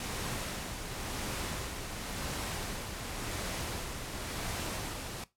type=noise with tremolo; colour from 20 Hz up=pink; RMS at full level=-36 dBFS; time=0-5.24 s; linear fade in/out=2 ms; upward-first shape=sine; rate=0.93 Hz; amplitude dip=40%; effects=noise-tail reverb RT60 0.2 s tail -18 dB re dry + low-pass 12000 Hz 12 dB/octave